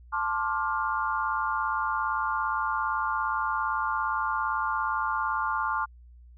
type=chord; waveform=sine; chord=D minor seventh; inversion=second; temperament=just; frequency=881 / 1057.2 / 1174.7 / 1409.6 Hz; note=A5 / C6 / D6 / F6; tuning=+2 / +18 / 0 / +16 cents; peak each=-31 dBFS; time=0.12-5.86 s; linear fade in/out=20 ms; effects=added 60 Hz sine -48 dBFS peak until 6.37 s